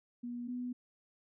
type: tone pair in turn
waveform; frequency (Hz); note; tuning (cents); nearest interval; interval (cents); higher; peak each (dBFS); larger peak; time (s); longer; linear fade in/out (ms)
sine; 241.4 / 247.2; B3 / B3; -39 / +2; unison; 41; second; -38 / -36; second; 0.23-0.48 / 0.48-0.73; neither; 10
effects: none